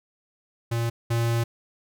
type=tone pair in turn; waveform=square; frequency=116.54 / 116.54 Hz; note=A#2 / A#2; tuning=0 / 0 cents; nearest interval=unison; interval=0 cents; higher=neither; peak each=-24 / -22 dBFS; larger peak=second; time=0.71-0.9 / 1.1-1.44 s; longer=second; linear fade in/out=10 ms; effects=none